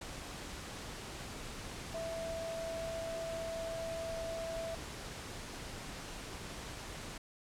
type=tone in noise; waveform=sine; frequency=659.3 Hz; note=E5; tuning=in tune; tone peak=-38 dBFS; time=1.94-4.75 s; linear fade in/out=5 ms; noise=pink; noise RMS=-45 dBFS; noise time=0.01-7.18 s; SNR=+4 dB; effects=low-pass 9000 Hz 12 dB/octave